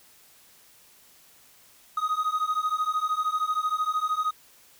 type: beating tone pair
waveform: triangle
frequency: 1244.5 / 1257.5 Hz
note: D#6 / D#6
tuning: 0 / +18 cents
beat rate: 13 Hz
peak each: -26 / -25 dBFS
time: 1.97-4.31 s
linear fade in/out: 5 ms
effects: white hiss -56 dBFS RMS until 4.79 s